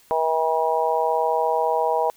harmonic tone, 160.5 Hz, E3, 46 cents flat, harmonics 3 / 4 / 5 / 6, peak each -24 / -24 / -24 / -24 dBFS, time 0.11-2.1 s, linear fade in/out 0 ms, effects white hiss -55 dBFS RMS until 2.16 s

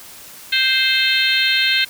harmonic tone, 523.3 Hz, C5, in tune, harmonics 3 / 4 / 5 / 6 / 7 / 8, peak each -21 / -21 / -21 / -21 / -21 / -21 dBFS, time 0.52-1.85 s, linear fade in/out 10 ms, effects white hiss -39 dBFS RMS until 1.89 s

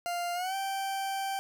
40% pulse tone with pitch glide, 698.5 to 779.5 Hz, F5 to G5, 0 to -10 cents, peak -30 dBFS, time 0.06-1.39 s, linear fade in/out 0 ms, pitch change +190 cents, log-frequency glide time 0.34-0.55 s, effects none

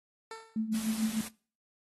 15% pulse tone with exponential decay, 447.5 Hz, A4, 29 cents sharp, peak -32 dBFS, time 0.31-0.69 s, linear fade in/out 2 ms, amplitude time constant 81 ms
sine tone with tremolo, 220 Hz, A3, in tune, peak -26 dBFS, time 0.56-1.21 s, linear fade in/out 2 ms, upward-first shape triangle, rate 6.7 Hz, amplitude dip 85%
white noise, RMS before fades -41 dBFS, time 0.73-1.29 s, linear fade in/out 20 ms
effects noise-tail reverb RT60 0.4 s tail -22 dB re dry + AAC 32 kbps

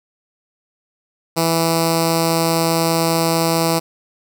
5% pulse tone with notch filter, 164.81 Hz, E3, in tune, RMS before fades -17 dBFS, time 1.36-3.8 s, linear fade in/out 20 ms, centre 1700 Hz, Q 0.71, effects none

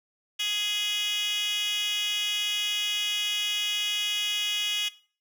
10% pulse tone with high-pass filter, 416.4 Hz, G#4, 5 cents sharp, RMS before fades -29 dBFS, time 0.39-4.89 s, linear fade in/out 10 ms, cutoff 3200 Hz, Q 6.8, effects noise-tail reverb RT60 0.4 s tail -17 dB re dry

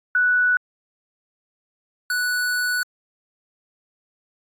sine / square tone pair in turn, 1479 / 1479 Hz, F#6 / F#6, -1 / -1 cents, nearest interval unison, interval 0 cents, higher neither, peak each -15 / -21 dBFS, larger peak first, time 0.15-0.57 / 2.1-2.83 s, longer second, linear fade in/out 2 ms, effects AAC 64 kbps

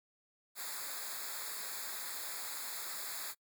white noise with comb filter, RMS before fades -42 dBFS, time 0.55-3.35 s, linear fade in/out 50 ms, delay 0.34 ms, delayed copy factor -1, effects noise-tail reverb RT60 0.1 s tail -26 dB re dry

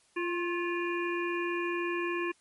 harmonic tone with a mistuned harmonic, 346.5 Hz, F4, 14 cents flat, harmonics 1 / 3 / 5 / 7 / 8, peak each -31 / -37 / -38 / -38 / -45 dBFS, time 0.16-2.32 s, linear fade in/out 10 ms, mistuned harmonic 3, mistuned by +49 cents, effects white hiss -66 dBFS RMS until 2.4 s + MP3 48 kbps

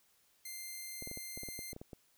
5% pulse tone, 2093 Hz, C7, in tune, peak -33 dBFS, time 0.45-1.73 s, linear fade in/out 5 ms
clicks, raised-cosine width 2 ms, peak -33 dBFS, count 12, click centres 1.024 / 1.074 / 1.114 / 1.174 / 1.375 / 1.434 / 1.487 / 1.591 / 1.731 / 1.764 / 1.815 / 1.932 s
effects white hiss -71 dBFS RMS until 2.17 s

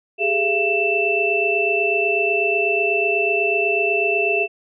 sine tone cluster, 396 / 424.1 / 679 / 2660 Hz, G4 / G#4 / F5 / E7, +18 / +36 / -49 / +15 cents, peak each -23 / -24 / -24 / -19 dBFS, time 0.18-4.48 s, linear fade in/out 50 ms, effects none

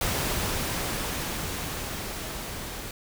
pink noise with level ramp, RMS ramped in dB -27 to -37 dBFS, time 0.01-2.91 s, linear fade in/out 2 ms, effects none

